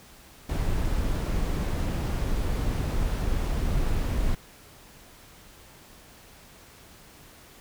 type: noise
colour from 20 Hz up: brown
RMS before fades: -26 dBFS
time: 0.49-4.35 s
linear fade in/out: 5 ms
effects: pink hiss -51 dBFS RMS until 7.6 s